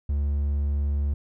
triangle tone, 71.7 Hz, D2, 41 cents flat, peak -20 dBFS, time 0.09-1.14 s, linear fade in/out 5 ms, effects none

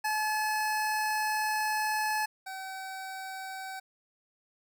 25% pulse tone pair in turn, 858 / 764.4 Hz, A5 / G5, -44 / -44 cents, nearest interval major second, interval 200 cents, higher first, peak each -24 / -34 dBFS, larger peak first, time 0.04-2.26 / 2.46-3.8 s, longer first, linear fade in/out 10 ms, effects none

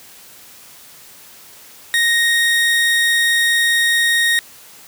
30% pulse tone, 1864.7 Hz, A#6, in tune, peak -10 dBFS, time 1.94-4.39 s, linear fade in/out 0 ms, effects white hiss -42 dBFS RMS until 4.87 s + high-pass 60 Hz 12 dB/octave

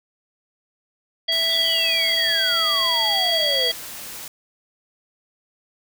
harmonic tone, 659.3 Hz, E5, in tune, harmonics 1 / 3 / 5 / 7, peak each -31 / -28 / -20 / -24 dBFS, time 1.28-3.72 s, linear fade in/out 10 ms
white noise, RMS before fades -35 dBFS, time 1.32-4.28 s, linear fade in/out 2 ms
sine exponential sweep, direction down, 3662 to 468 Hz, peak -25 dBFS, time 1.49-3.72 s, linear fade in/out 50 ms
effects none

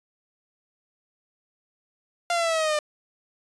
sawtooth linear sweep, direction down, 698.5 to 596 Hz, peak -18 dBFS, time 2.3-2.79 s, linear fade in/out 2 ms, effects resampled to 22050 Hz

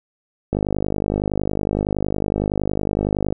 click train, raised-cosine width 2 ms, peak -7 dBFS, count 143, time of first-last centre 0.53-3.325 s, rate 50.8 Hz, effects none

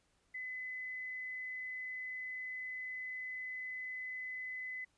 sine tone, 2018 Hz, B6, 37 cents sharp, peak -40 dBFS, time 0.34-4.85 s, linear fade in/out 10 ms, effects pink hiss -75 dBFS RMS until 4.97 s + resampled to 22050 Hz

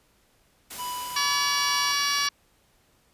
white noise, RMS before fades -38 dBFS, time 0.7-2.28 s, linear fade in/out 10 ms
square tone with tremolo, 990 Hz, B5, 4 cents sharp, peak -31 dBFS, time 0.78-1.93 s, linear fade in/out 20 ms, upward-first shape triangle, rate 2.3 Hz, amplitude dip 35%
harmonic tone, 570 Hz, C#5, 48 cents sharp, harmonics 2 / 3 / 4 / 5 / 6 / 7 / 8 / 9 / 10, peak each -29 / -31 / -32 / -33 / -34 / -34 / -30 / -35 / -31 dBFS, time 1.16-2.29 s, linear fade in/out 5 ms
effects pink hiss -64 dBFS RMS until 3.13 s + resampled to 32000 Hz

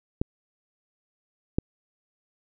clicks, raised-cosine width 3 ms, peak -11 / -9 dBFS, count 2, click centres 0.215 / 1.585 s, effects none

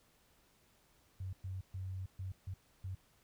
sine tone bursts at uneven times, 94 Hz, F#2, 28 cents sharp, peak -39 dBFS, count 6, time 1.2-1.33 / 1.44-1.61 / 1.74-2.06 / 2.19-2.32 / 2.47-2.54 / 2.84-2.95 s, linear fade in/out 5 ms, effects pink hiss -70 dBFS RMS until 3.23 s

